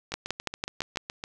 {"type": "two click trains", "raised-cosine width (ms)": 0.2, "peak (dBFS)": [-11, -17], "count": [6, 9], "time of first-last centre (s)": [[0.14, 0.972], [0.12, 1.239]], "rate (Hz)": [6.01, 7.15], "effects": []}